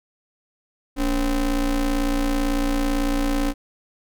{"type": "ring-modulated tone", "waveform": "square", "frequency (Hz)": 128, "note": "C3", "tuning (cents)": -38, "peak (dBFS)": -17, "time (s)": [0.96, 3.54], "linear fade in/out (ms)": 50, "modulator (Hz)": 157, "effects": []}